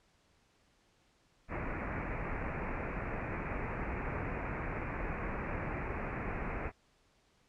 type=low-pass noise; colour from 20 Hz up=pink; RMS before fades=-38 dBFS; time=1.48-6.72 s; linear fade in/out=50 ms; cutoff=2500 Hz; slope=96 dB/octave; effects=pink hiss -70 dBFS RMS until 7.48 s + low-pass 7000 Hz 12 dB/octave